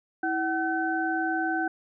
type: tone cluster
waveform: sine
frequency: 325.5 / 753 / 1524 Hz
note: E4 / F#5 / G6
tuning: -22 / +30 / -49 cents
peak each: -29 dBFS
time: 0.23-1.68 s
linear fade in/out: 5 ms
effects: none